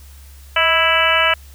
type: harmonic tone with a mistuned harmonic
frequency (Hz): 329.6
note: E4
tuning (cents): 0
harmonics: 2 / 3 / 4 / 5 / 6 / 7 / 8 / 9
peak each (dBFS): -21 / -23 / -19 / -20 / -23 / -20 / -21 / -19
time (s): 0.56-1.34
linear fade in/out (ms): 5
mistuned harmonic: 2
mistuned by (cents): -49
effects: added 69 Hz sine -38 dBFS peak until 1.54 s + white hiss -48 dBFS RMS until 1.54 s